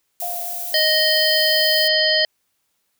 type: noise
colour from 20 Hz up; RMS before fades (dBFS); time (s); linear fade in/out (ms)
violet; -28; 0.2-1.88; 2
type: tone with exponential decay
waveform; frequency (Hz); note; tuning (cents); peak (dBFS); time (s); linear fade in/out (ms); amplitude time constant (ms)
sine; 701; F5; +6; -25; 0.22-1.65; 2; 310
type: harmonic tone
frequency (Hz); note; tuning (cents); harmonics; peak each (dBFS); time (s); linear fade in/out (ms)
622.3; D#5; 0; 1 / 3 / 5 / 7 / 8; -21 / -21 / -21 / -21 / -21; 0.74-2.25; 2
effects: white hiss -70 dBFS RMS until 2.99 s